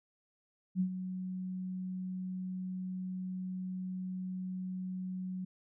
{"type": "tone with ADSR envelope", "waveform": "sine", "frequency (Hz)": 185, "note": "F#3", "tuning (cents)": 0, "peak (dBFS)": -26, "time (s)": [0.75, 5.45], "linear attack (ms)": 52, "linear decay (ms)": 85, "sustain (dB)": -10, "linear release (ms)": 8, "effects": []}